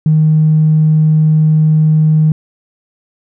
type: tone with tanh clipping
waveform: triangle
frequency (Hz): 155.56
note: D#3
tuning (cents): 0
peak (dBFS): -6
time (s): 0.06-2.32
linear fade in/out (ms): 2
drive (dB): 4
effects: none